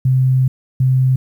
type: tone pair in turn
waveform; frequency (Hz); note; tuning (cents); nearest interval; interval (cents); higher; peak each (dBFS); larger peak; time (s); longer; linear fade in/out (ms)
sine; 130 / 130; C3 / C3; -11 / -11; unison; 0; neither; -10; neither; 0.05-0.48 / 0.8-1.16; first; 5
effects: 8-bit